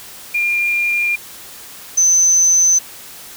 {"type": "tone pair in turn", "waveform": "sine", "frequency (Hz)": [2402, 6118], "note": ["D7", "G8"], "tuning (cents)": [38, -43], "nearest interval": "octave + major third", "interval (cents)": 1619, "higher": "second", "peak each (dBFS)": [-14, -9], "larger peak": "second", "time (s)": [[0.34, 1.16], [1.97, 2.79]], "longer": "neither", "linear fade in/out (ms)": 10, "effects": ["white hiss -36 dBFS RMS until 3.36 s"]}